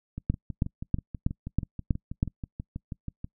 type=two click trains; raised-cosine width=5 ms; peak=-22 / -11 dBFS; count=20 / 7; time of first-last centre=0.18-3.245 / 0.3-2.229 s; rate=6.2 / 3.11 Hz; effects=noise-tail reverb RT60 0.1 s tail -25 dB re dry

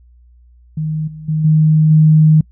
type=tone with level steps; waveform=sine; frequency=155.56 Hz; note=D#3; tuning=in tune; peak=-16 / -28 / -13 / -7 / -5 dBFS; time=0.77-2.41 s; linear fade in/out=5 ms; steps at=1.07 / 1.28 / 1.44 / 1.9 s; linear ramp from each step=10 ms; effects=noise-tail reverb RT60 0.1 s tail -25 dB re dry + added 60 Hz sine -43 dBFS peak until 2.51 s

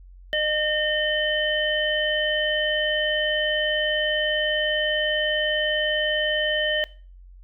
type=harmonic tone; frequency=610 Hz; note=D#5; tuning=34 cents flat; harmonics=1 / 3 / 5; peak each=-25 / -25 / -25 dBFS; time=0.33-6.84 s; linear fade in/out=0 ms; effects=noise-tail reverb RT60 0.4 s tail -20 dB re dry + added 45 Hz sine -43 dBFS peak until 7.43 s

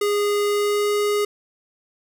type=tone with pitch glide; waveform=square; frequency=411.1 to 413.7 Hz; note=G#4 to G#4; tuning=-18 to -7 cents; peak=-19 dBFS; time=0.01-1.25 s; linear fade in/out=5 ms; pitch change=+11 cents; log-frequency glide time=0.46-0.93 s; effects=none

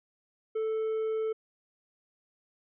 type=tone; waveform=triangle; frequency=440 Hz; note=A4; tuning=in tune; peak=-26 dBFS; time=0.55-1.33 s; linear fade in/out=10 ms; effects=resampled to 8000 Hz

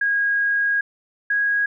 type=tone pair in turn; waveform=sine; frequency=1639 / 1649.4 Hz; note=G#6 / G#6; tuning=-23 / -12 cents; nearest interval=unison; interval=11 cents; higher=second; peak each=-17 dBFS; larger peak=neither; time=0.01-0.81 / 1.3-1.66 s; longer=first; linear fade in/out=5 ms; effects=none

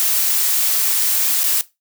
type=noise with dropouts; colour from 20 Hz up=blue; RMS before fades=-17 dBFS; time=0-1.61 s; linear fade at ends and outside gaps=0 ms; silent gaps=1.433-1.439 s; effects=noise-tail reverb RT60 0.2 s tail -17 dB re dry

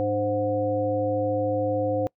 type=harmonic tone with a mistuned harmonic; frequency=104.4 Hz; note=G#2; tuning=10 cents sharp; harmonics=1 / 3 / 5 / 7; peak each=-31 / -29 / -24 / -31 dBFS; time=0-2.07 s; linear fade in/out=0 ms; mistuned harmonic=3; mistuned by=-75 cents; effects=noise-tail reverb RT60 0.1 s tail -25 dB re dry

